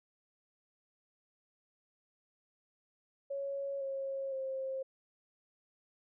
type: tone with pitch steps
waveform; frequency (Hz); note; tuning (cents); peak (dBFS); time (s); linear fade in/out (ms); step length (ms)
sine; 555 / 543 / 531.2; C#5 / C#5 / C5; +2 / -36 / +26; -35; 3.3-4.83; 10; 510
effects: none